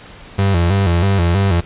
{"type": "tone with vibrato", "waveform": "35% pulse", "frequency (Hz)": 91.7, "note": "F#2", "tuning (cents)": -15, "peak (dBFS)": -10, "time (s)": [0.38, 1.61], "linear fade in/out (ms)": 10, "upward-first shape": "square", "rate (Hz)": 3.1, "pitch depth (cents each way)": 120, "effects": ["pink hiss -38 dBFS RMS until 1.65 s", "resampled to 8000 Hz"]}